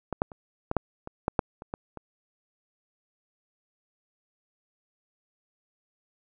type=clicks; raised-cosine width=1 ms; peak=-16 / -9 / -29 / -14 / -8 / -23 / -10 / -7 / -26 / -18 / -25 dBFS; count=11; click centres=0.127 / 0.219 / 0.318 / 0.714 / 0.767 / 1.074 / 1.281 / 1.392 / 1.621 / 1.739 / 1.973 s; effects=none

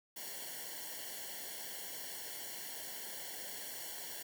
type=noise with comb filter; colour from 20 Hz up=white; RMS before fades=-45 dBFS; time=0.16-4.23 s; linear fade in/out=10 ms; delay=0.8 ms; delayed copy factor=-0.95; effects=none

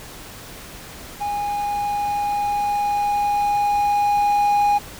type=tone with level ramp; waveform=triangle; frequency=821 Hz; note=G#5; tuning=20 cents flat; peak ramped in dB=-20 to -12 dBFS; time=1.2-4.79 s; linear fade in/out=20 ms; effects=pink hiss -38 dBFS RMS until 4.99 s

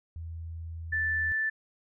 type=tone with pitch glide; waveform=sine; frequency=82.41 to 81.7 Hz; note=E2 to E2; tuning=0 to -15 cents; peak=-36 dBFS; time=0.16-1.32 s; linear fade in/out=0 ms; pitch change=-15 cents; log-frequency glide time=0.83-1.21 s
type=tone; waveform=sine; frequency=1760 Hz; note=A6; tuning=in tune; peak=-26 dBFS; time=0.92-1.5 s; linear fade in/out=10 ms
effects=none

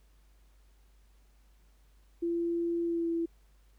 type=tone with pitch glide; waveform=sine; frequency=339.9 to 334.1 Hz; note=F4 to E4; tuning=-47 to +23 cents; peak=-28 dBFS; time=2.22-3.26 s; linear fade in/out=10 ms; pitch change=-30 cents; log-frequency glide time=2.83-3.09 s; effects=added 50 Hz sine -59 dBFS peak until 3.78 s + pink hiss -71 dBFS RMS until 3.78 s

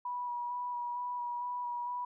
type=tone with vibrato; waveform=sine; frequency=973 Hz; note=B5; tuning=26 cents flat; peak=-34 dBFS; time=0.05-2.05 s; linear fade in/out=5 ms; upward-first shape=square; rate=2.2 Hz; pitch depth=14 cents each way; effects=none

